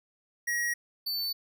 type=tone pair in turn; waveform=square; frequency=1900 / 4501 Hz; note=A#6 / C#8; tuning=+33 / +26 cents; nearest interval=octave + minor third; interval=1493 cents; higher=second; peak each=-28 / -30 dBFS; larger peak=first; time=0.47-0.74 / 1.06-1.33 s; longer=neither; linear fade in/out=10 ms; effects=none